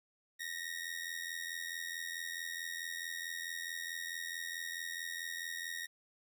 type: ring-modulated tone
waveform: sawtooth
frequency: 1874 Hz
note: A#6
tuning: 9 cents sharp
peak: -33 dBFS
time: 0.39-5.87 s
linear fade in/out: 20 ms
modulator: 42.3 Hz
effects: 12-bit